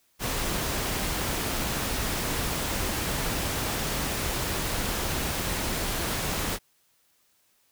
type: noise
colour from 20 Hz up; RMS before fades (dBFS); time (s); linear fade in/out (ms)
pink; -29; 0.19-6.59; 50
effects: white hiss -67 dBFS RMS until 7.71 s